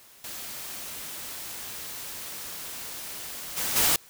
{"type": "noise with level steps", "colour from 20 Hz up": "white", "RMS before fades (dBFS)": [-38, -29, -22], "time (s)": [0.24, 3.96], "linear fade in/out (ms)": 2, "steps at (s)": [3.56, 3.75], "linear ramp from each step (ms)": 20, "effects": ["white hiss -53 dBFS RMS until 4.09 s"]}